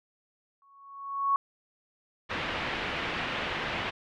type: tone with exponential growth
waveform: sine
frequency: 1108.7 Hz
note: C#6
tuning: in tune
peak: -20 dBFS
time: 0.62-1.36 s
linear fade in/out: 1 ms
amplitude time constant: 160 ms
type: low-pass noise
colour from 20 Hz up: white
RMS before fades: -33 dBFS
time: 2.29-3.91 s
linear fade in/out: 20 ms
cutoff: 2900 Hz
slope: 24 dB/octave
effects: none